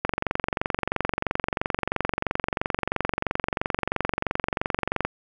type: click train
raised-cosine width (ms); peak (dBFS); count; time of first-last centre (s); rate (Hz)
0.5; -8; 116; 0.05-5.05; 23
effects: none